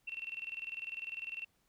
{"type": "tone with tremolo", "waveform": "sine", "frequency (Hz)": 2700, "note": "E7", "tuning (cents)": 41, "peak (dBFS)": -37, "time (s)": [0.07, 1.45], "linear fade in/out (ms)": 10, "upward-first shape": "square", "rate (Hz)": 20, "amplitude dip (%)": 75, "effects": ["pink hiss -75 dBFS RMS until 1.68 s"]}